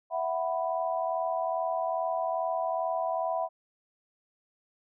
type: chord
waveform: sine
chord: E suspended second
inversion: none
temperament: just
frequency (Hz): 659.3 / 741.7 / 988.9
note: E5 / F#5 / B5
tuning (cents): 0 / +4 / +2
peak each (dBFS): -30 / -32 / -34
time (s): 0.1-3.49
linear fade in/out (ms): 50
effects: none